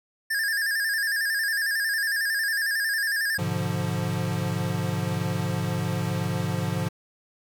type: tone with vibrato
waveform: square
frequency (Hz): 1713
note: A6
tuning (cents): -47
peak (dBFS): -24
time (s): 0.3-3.38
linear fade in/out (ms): 10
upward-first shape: square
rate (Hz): 11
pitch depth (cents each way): 72
type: chord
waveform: square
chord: G# diminished seventh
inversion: none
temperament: equal with one note detuned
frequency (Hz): 103.83 / 125.63 / 146.83 / 174.61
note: G#2 / B2 / D3 / F3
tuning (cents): 0 / +30 / 0 / 0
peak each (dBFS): -31 / -33 / -32 / -30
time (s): 3.38-6.89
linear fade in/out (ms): 10
effects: none